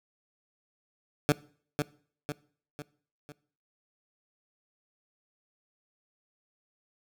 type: tone with echo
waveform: 15% pulse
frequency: 146.83 Hz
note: D3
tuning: in tune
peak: -14 dBFS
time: 1.29-1.32 s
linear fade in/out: 0 ms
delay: 500 ms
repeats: 4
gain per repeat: -6 dB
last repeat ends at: 3.32 s
effects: noise-tail reverb RT60 0.5 s tail -21 dB re dry